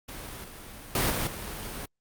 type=noise with level steps; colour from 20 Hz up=pink; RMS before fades=-40 / -44 / -25 / -29 / -37 dBFS; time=0.08-1.86 s; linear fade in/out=10 ms; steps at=0.44 / 0.95 / 1.1 / 1.27 s; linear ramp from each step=2 ms; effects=Opus 48 kbps